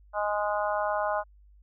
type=harmonic tone; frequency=207.7 Hz; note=G#3; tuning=in tune; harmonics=3 / 4 / 5 / 6 / 7; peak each=-29 / -31 / -33 / -35 / -36 dBFS; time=0.13-1.24 s; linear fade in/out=50 ms; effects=added 50 Hz sine -53 dBFS peak until 1.62 s